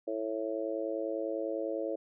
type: harmonic tone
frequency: 110 Hz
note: A2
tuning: in tune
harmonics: 3 / 4 / 5 / 6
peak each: -37 / -38 / -35 / -41 dBFS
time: 0.07-1.96 s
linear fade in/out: 10 ms
effects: none